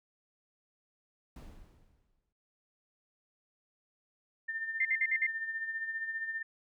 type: noise with exponential decay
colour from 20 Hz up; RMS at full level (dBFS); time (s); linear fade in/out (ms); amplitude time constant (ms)
brown; -44; 1.36-2.33; 2; 210
type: tone with tremolo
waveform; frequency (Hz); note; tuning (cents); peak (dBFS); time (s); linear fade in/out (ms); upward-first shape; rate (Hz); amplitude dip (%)
sine; 1800; A6; +39; -32; 4.48-6.43; 10; sine; 15; 55
type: tone bursts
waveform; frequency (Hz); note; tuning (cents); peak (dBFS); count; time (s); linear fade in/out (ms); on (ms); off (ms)
sine; 2091; C7; -2; -26; 5; 4.8-5.268; 5; 52; 52
effects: none